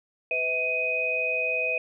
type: tone cluster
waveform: sine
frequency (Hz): 502 / 644 / 2504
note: B4 / E5 / D#7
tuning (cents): +28 / -41 / +10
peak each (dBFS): -32 / -32 / -25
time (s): 0.31-1.78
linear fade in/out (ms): 2
effects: none